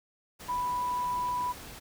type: tone in noise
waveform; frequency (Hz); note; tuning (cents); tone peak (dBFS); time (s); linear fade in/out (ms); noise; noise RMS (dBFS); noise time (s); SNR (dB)
sine; 987.8; B5; 0; -28; 0.48-1.53; 20; pink; -45; 0.39-1.8; +14
effects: none